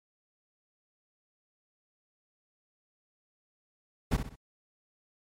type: noise with echo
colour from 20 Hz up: brown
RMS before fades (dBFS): -26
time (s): 4.11-4.17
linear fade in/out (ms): 10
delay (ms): 63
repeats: 3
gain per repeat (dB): -8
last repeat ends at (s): 4.359
effects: MP3 64 kbps